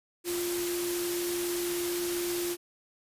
sine tone in noise, 349.2 Hz, F4, in tune, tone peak -30 dBFS, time 0.24-2.57 s, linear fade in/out 50 ms, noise white, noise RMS -35 dBFS, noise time 0.24-2.57 s, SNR +2 dB, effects resampled to 32000 Hz

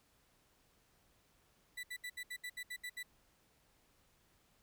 35% pulse tone bursts, 1975.5 Hz, B6, in tune, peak -40 dBFS, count 10, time 1.77-3.031 s, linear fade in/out 10 ms, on 64 ms, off 69 ms, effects pink hiss -72 dBFS RMS until 4.62 s

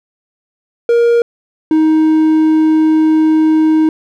triangle tone pair in turn, 470.6 / 314.1 Hz, A#4 / D#4, +16 / +16 cents, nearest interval perfect fifth, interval 700 cents, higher first, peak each -5 dBFS, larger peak neither, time 0.89-1.22 / 1.71-3.89 s, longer second, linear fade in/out 2 ms, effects none

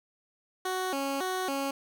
15% pulse tone with vibrato, 319.9 Hz, D#4, 48 cents sharp, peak -23 dBFS, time 0.65-1.71 s, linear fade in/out 5 ms, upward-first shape square, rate 1.8 Hz, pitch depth 260 cents each way, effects none

